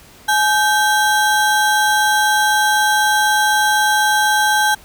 square ring-modulated tone, 1202 Hz, D6, 40 cents sharp, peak -10 dBFS, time 0.28-4.75 s, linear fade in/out 10 ms, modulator 356 Hz, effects pink hiss -44 dBFS RMS until 4.84 s

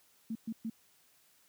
sine tone bursts, 224.3 Hz, A3, 34 cents sharp, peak -34 dBFS, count 3, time 0.3-0.699 s, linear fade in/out 5 ms, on 53 ms, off 120 ms, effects white hiss -67 dBFS RMS until 1.48 s + high-pass 60 Hz 12 dB/octave

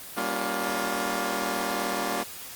10% pulse chord, G half-diminished seventh, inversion none, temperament just, 196 / 235.2 / 282.2 / 352.8 Hz, G3 / Bb3 / Db4 / F4, 0 / +16 / +31 / +18 cents, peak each -25 dBFS, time 0.16-2.24 s, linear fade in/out 20 ms, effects white hiss -41 dBFS RMS until 2.55 s + Opus 24 kbps

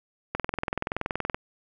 click train, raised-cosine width 0.5 ms, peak -12 dBFS, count 22, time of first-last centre 0.35-1.345 s, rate 21.1 Hz, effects none

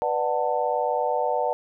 sine chord, B minor seventh, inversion none, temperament just, 493.9 / 592.7 / 740.8 / 889 Hz, B4 / D5 / F#5 / A5, 0 / +16 / +2 / +18 cents, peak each -27 dBFS, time 0.02-1.53 s, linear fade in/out 0 ms, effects none

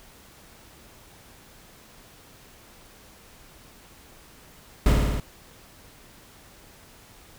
brown noise with echo, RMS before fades -17 dBFS, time 4.86-4.92 s, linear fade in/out 2 ms, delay 56 ms, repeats 5, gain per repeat -2 dB, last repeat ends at 5.2 s, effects pink hiss -51 dBFS RMS until 7.38 s

